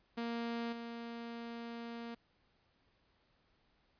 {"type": "tone with level steps", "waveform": "sawtooth", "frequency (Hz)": 233.5, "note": "A#3", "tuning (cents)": 3, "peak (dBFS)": [-33, -39], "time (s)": [0.17, 2.15], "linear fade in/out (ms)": 10, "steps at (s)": 0.72, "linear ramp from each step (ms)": 10, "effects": ["pink hiss -74 dBFS RMS until 3.99 s", "resampled to 11025 Hz"]}